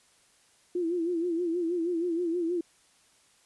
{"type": "tone with vibrato", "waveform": "sine", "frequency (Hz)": 342.1, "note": "F4", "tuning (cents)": -36, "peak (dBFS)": -26, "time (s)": [0.75, 2.61], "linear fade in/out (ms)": 5, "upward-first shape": "sine", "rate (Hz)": 6.3, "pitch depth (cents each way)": 88, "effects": ["white hiss -63 dBFS RMS until 3.45 s", "resampled to 24000 Hz"]}